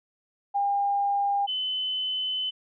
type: tone pair in turn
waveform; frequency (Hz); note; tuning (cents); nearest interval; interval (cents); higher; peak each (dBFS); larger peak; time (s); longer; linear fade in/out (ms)
sine; 804 / 3030; G5 / F#7; +44 / +40; octave + major seventh; 2296; second; -22 / -26; first; 0.54-1.47 / 1.47-2.51; second; 20
effects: none